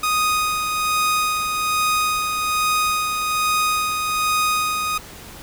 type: tone with tremolo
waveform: sawtooth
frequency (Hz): 1244.5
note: D#6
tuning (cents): 0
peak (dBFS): -13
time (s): 0.03-4.98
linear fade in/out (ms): 5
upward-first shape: sine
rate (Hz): 1.2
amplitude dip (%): 40
effects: pink hiss -39 dBFS RMS until 5.42 s